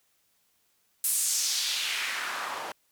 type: noise with band-pass filter sweep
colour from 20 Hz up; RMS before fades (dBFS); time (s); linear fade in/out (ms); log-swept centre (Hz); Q
white; -30; 1.04-2.72; 2; 11000 to 720; 1.8
effects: white hiss -70 dBFS RMS until 2.91 s